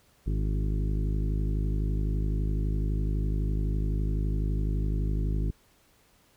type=harmonic tone with a mistuned harmonic; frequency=51.91 Hz; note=G#1; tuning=in tune; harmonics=1 / 2 / 3 / 4 / 5 / 6 / 7 / 8; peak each=-26 / -33 / -34 / -42 / -41 / -43 / -45 / -48 dBFS; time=0.26-5.51 s; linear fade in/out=10 ms; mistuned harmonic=6; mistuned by=+25 cents; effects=pink hiss -63 dBFS RMS until 6.36 s